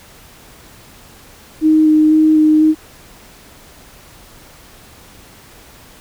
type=tone with vibrato; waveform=sine; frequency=310.3 Hz; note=D#4; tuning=5 cents flat; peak=-7 dBFS; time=1.61-2.75 s; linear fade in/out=50 ms; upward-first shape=square; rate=2 Hz; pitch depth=10 cents each way; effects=pink hiss -42 dBFS RMS until 6 s